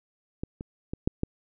clicks, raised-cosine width 3 ms, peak -18 / -23 / -19 / -10 / -13 dBFS, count 5, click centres 0.435 / 0.609 / 0.935 / 1.075 / 1.234 s, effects none

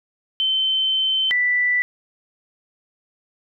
sine tone pair in turn, 3082 / 1974.9 Hz, G7 / B6, -30 / -1 cents, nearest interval minor sixth, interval 771 cents, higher first, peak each -17 / -16 dBFS, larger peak second, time 0.4-1.31 / 1.31-1.82 s, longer first, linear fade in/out 0 ms, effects none

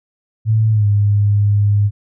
sine tone with pitch glide, 110 to 102.63 Hz, A2 to G#2, 0 to -20 cents, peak -10 dBFS, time 0.45-1.91 s, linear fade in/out 50 ms, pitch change -120 cents, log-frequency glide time 0.71-0.86 s, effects none

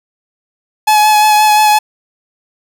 45% pulse tone with vibrato, 850 Hz, G#5, 40 cents sharp, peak -6 dBFS, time 0.87-1.79 s, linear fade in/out 10 ms, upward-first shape sine, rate 5.7 Hz, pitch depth 18 cents each way, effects none

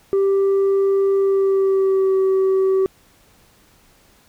sine tone with pitch glide, 392 to 382.2 Hz, G4 to G4, 0 to -44 cents, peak -11 dBFS, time 0.13-2.86 s, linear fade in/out 0 ms, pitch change -44 cents, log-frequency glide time 1.17-2.17 s, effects tanh soft clip ceiling -13 dBFS + pink hiss -54 dBFS RMS until 4.28 s

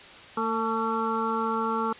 harmonic tone with a mistuned harmonic, 225.6 Hz, A3, 44 cents sharp, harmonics 1 / 2 / 4 / 5 / 6, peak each -31 / -31 / -31 / -31 / -31 dBFS, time 0.37-1.93 s, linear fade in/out 5 ms, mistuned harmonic 4, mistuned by -41 cents, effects white hiss -46 dBFS RMS until 1.99 s + resampled to 8000 Hz

